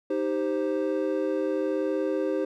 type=chord; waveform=triangle; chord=C minor; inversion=first; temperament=equal; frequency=311.1 / 392 / 523.3 Hz; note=Eb4 / G4 / C5; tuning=0 / 0 / 0 cents; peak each=-27 dBFS; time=0.1-2.45 s; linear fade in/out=5 ms; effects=none